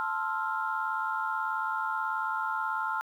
sine chord, F major seventh, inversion first, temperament equal, 880 / 1046.5 / 1318.5 / 1396.9 Hz, A5 / C6 / E6 / F6, 0 / 0 / 0 / 0 cents, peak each -33 / -35 / -36 / -32 dBFS, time 0-3.01 s, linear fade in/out 0 ms, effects tanh soft clip ceiling -18 dBFS + 10-bit

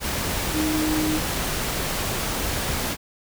sine tone in noise, 309.8 Hz, D#4, 7 cents flat, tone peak -22 dBFS, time 0.52-1.21 s, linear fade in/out 50 ms, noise pink, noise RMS -26 dBFS, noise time 0-2.97 s, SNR +1 dB, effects none

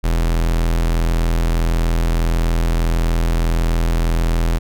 45% pulse tone, 41.61 Hz, E1, 17 cents sharp, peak -14 dBFS, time 0.03-4.59 s, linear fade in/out 20 ms, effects none

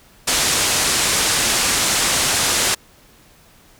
white low-pass noise, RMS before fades -18 dBFS, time 0.27-2.75 s, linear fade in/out 10 ms, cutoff 9400 Hz, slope 24 dB/octave, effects pink hiss -50 dBFS RMS until 3.79 s

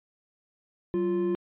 triangle tone pair together, 188.98 / 349.2 Hz, F#3 / F4, +37 / 0 cents, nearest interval major seventh, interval 1063 cents, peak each -29 / -23 dBFS, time 0.94-1.35 s, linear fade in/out 0 ms, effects resampled to 8000 Hz

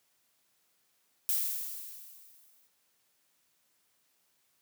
violet noise with exponential decay, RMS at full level -28 dBFS, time 1.29-2.67 s, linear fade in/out 0 ms, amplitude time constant 300 ms, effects white hiss -73 dBFS RMS until 4.61 s + high-pass 100 Hz 12 dB/octave

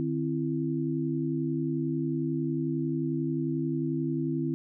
sine tone cluster, 150.7 / 262.2 / 333.4 Hz, D3 / C4 / E4, +45 / +4 / +20 cents, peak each -31 dBFS, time 0-4.54 s, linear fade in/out 0 ms, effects none

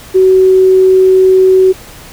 sine tone, 376 Hz, F#4, 28 cents sharp, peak -3 dBFS, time 0.14-1.73 s, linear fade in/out 20 ms, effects pink hiss -33 dBFS RMS until 2.12 s

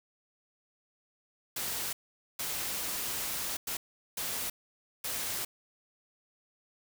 white noise bursts at uneven times, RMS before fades -35 dBFS, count 5, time 1.56-1.93 / 2.39-3.57 / 3.67-3.77 / 4.17-4.5 / 5.04-5.45 s, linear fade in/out 5 ms, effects none

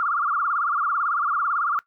sine tone with vibrato, 1263 Hz, D#6, 26 cents sharp, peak -20 dBFS, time 0-1.79 s, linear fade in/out 0 ms, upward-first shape sine, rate 18 Hz, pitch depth 200 cents each way, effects noise-tail reverb RT60 0.1 s tail -18 dB re dry

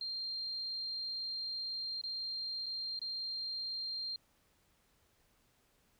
sine tone with dropouts, 4186 Hz, C8, in tune, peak -37 dBFS, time 0.01-4.16 s, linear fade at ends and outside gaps 2 ms, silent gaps 2.014-2.037 / 2.66-2.664 / 2.992-3.016 s, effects pink hiss -72 dBFS RMS until 5.99 s

